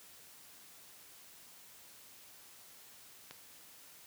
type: click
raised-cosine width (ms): 0.2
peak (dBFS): -29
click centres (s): 3.31
effects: white hiss -57 dBFS RMS until 4.06 s + high-pass 60 Hz 12 dB/octave